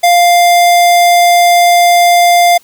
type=tone; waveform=square; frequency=699 Hz; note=F5; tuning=1 cent sharp; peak=-5 dBFS; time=0.03-2.58 s; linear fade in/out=10 ms; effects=white hiss -46 dBFS RMS until 2.63 s